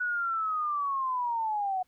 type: linear sweep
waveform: sine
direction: down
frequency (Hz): 1480 to 730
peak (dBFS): -27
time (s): 0-1.83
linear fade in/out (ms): 10
effects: pink hiss -72 dBFS RMS until 1.87 s